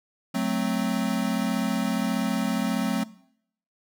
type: chord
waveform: square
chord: F# diminished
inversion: none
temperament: equal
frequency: 185 / 220 / 261.6 Hz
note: F#3 / A3 / C4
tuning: 0 / 0 / 0 cents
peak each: -29 dBFS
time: 0.34-3.04 s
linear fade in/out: 10 ms
effects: noise-tail reverb RT60 0.7 s tail -20 dB re dry